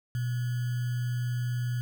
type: tone with sample-and-hold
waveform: sine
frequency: 122.2 Hz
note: B2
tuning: 18 cents flat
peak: -27 dBFS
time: 0.15-1.81 s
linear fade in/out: 0 ms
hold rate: 1575 Hz
effects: none